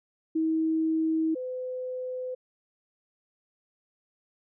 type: tone pair in turn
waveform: sine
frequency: 319.9 / 507.8 Hz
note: D#4 / B4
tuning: +48 / +48 cents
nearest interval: minor sixth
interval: 800 cents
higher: second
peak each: -23 / -31 dBFS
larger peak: first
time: 0.35-1.35 / 1.35-2.35 s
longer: neither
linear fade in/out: 10 ms
effects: none